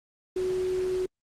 sine tone in noise, 370 Hz, F#4, in tune, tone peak -25 dBFS, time 0.36-1.06 s, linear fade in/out 5 ms, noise pink, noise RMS -42 dBFS, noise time 0.36-1.06 s, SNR +14 dB, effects low-pass 8000 Hz 12 dB/octave + Opus 24 kbps

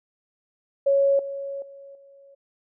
sine tone with level steps, 554.4 Hz, C#5, in tune, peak -16 / -29 / -41 / -48 dBFS, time 0.86-2.35 s, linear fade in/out 10 ms, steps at 1.19 / 1.62 / 1.95 s, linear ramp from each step 2 ms, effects none

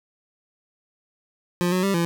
25% pulse tone with pitch steps, 176.3 / 183.6 / 196.6 / 169.7 Hz, F3 / F#3 / G3 / F3, +17 / -13 / +5 / -49 cents, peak -16 dBFS, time 1.61-2.05 s, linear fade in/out 0 ms, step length 110 ms, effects none

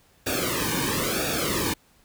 pink noise with flanger, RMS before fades -26 dBFS, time 0.26-1.74 s, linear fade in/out 10 ms, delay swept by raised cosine 0.97 to 1.52 ms, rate 1 Hz, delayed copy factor -1, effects pink hiss -60 dBFS RMS until 2.04 s

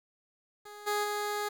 15% pulse tone with level steps, 415.3 Hz, G#4, in tune, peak -39 / -22 / -25 dBFS, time 0.65-1.49 s, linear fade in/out 10 ms, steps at 0.86 / 1.03 s, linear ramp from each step 20 ms, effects 10-bit

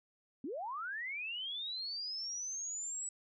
sine linear sweep, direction up, 233.9 to 7902 Hz, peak -38 dBFS, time 0.44-3.09 s, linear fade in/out 2 ms, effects none

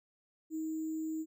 sine tone with sample-and-hold, 316.3 Hz, D#4, 29 cents sharp, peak -34 dBFS, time 0.5-1.26 s, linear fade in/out 50 ms, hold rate 7350 Hz, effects none

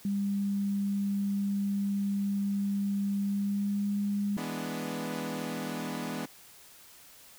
sine tone with pitch glide, 200 to 202.8 Hz, G3 to G#3, +35 to -41 cents, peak -27 dBFS, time 0.05-4.37 s, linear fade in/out 2 ms, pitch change +24 cents, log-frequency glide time 3.25-3.87 s
sawtooth chord, E dominant seventh, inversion none, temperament equal, 164.81 / 207.7 / 246.9 / 293.7 Hz, E3 / G#3 / B3 / D4, 0 / 0 / 0 / 0 cents, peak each -36 / -35 / -33 / -37 dBFS, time 4.37-6.26 s, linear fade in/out 10 ms
effects white hiss -54 dBFS RMS until 7.38 s

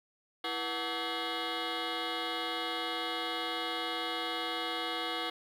sine tone with frequency modulation, 1298 Hz, E6, 27 cents flat, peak -30 dBFS, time 0.44-5.3 s, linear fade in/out 5 ms, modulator 407 Hz, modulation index 6.4, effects tanh soft clip ceiling -31 dBFS + 10-bit

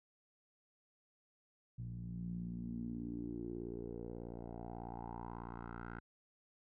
10% pulse tone with low-pass filter sweep, 58.27 Hz, A#1, in tune, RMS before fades -45 dBFS, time 1.78-6 s, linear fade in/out 10 ms, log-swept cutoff 130 to 1500 Hz, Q 4.8, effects none

